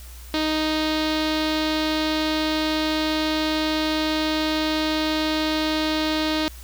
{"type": "tone with low-pass filter", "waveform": "sawtooth", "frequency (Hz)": 311, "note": "D#4", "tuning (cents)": -1, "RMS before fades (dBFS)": -23, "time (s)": [0.34, 6.48], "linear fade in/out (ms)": 0, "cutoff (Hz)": 4100, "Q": 3.4, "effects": ["added 60 Hz sine -38 dBFS peak until 6.63 s", "white hiss -46 dBFS RMS until 6.63 s"]}